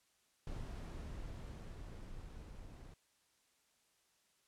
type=noise with level ramp; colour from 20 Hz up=brown; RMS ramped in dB=-44 to -53 dBFS; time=0.47-2.94 s; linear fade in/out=2 ms; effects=white hiss -75 dBFS RMS until 4.47 s + low-pass 10000 Hz 12 dB/octave